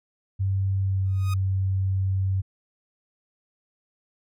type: tone with pitch glide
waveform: sine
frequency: 96.7 to 95.59 Hz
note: G2 to G2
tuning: -23 to -43 cents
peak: -21 dBFS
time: 0.39-2.42 s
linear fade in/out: 20 ms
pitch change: -20 cents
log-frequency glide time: 0.81-1.02 s
type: tone with exponential growth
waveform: sawtooth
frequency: 1244.5 Hz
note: D#6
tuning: in tune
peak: -28 dBFS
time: 1.05-1.34 s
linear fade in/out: 5 ms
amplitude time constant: 63 ms
effects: none